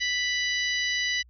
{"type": "harmonic tone with a mistuned harmonic", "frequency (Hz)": 987.8, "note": "B5", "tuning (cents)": 0, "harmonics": [2, 3, 4, 5, 6], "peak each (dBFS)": [-27, -31, -33, -35, -37], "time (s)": [0, 1.23], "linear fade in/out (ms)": 20, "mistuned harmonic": 5, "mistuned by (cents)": -22, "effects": ["added 60 Hz sine -52 dBFS peak until 1.29 s"]}